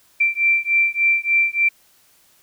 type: beating tone pair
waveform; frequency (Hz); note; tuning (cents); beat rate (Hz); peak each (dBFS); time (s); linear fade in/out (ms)
sine; 2349 / 2352.4; D7 / D7; 0 / +2; 3.4; -18; 0.2-1.69; 10
effects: white hiss -56 dBFS RMS until 2.42 s